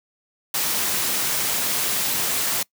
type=noise; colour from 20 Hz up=white; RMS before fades=-23 dBFS; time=0.54-2.63 s; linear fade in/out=5 ms; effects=noise-tail reverb RT60 0.1 s tail -23 dB re dry + high-pass 100 Hz 12 dB/octave